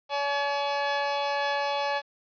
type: tone pair together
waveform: sawtooth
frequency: 568.6 / 852 Hz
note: C#5 / G#5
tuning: +44 / +44 cents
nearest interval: perfect fifth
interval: 700 cents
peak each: -25 / -24 dBFS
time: 0.09-2.02 s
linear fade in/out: 50 ms
effects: resampled to 11025 Hz + 9-bit